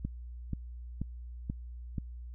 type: click train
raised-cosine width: 5 ms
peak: -21 dBFS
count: 5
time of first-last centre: 0.05-1.982 s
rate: 2.07 Hz
effects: added 60 Hz sine -41 dBFS peak until 2.34 s